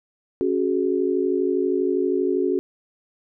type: chord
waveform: sine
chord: C# suspended fourth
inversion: none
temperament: equal with one note detuned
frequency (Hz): 277.2 / 370 / 422.6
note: C#4 / F#4 / G#4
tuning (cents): 0 / 0 / +30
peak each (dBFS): -25 / -21 / -25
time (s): 0.41-2.59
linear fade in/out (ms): 0
effects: none